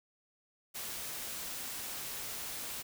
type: noise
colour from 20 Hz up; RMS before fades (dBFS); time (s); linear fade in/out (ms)
white; -41; 0.74-2.83; 20
effects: none